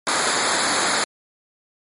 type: noise with comb filter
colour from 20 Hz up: pink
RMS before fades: -20 dBFS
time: 0.07-1.04 s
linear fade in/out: 0 ms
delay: 0.35 ms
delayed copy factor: -0.7
effects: high-pass 200 Hz 12 dB/octave + MP3 48 kbps